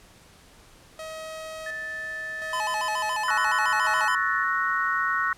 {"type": "tone with tremolo", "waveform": "sawtooth", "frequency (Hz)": 635, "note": "D#5", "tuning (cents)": 35, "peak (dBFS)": -31, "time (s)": [0.99, 4.05], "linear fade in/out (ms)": 2, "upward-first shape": "square", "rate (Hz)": 0.7, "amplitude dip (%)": 55}
{"type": "tone", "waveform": "sine", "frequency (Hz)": 1760, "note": "A6", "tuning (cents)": 0, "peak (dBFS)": -31, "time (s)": [1.66, 4.44], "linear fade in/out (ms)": 5}
{"type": "tone with vibrato", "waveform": "square", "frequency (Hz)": 932, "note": "A#5", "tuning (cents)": -1, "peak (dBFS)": -27, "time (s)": [2.53, 4.15], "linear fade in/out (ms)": 2, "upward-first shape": "square", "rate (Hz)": 7.1, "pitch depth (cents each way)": 150}
{"type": "chord", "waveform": "sine", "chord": "F# dominant seventh", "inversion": "second", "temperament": "equal", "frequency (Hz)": [1108.7, 1318.5, 1480, 1864.7], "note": ["C#6", "E6", "F#6", "A#6"], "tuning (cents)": [0, 0, 0, 0], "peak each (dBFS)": [-28, -29, -27, -28], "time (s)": [3.28, 5.33], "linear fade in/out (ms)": 2}
{"effects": ["pink hiss -53 dBFS RMS until 5.37 s", "low-pass 11000 Hz 12 dB/octave"]}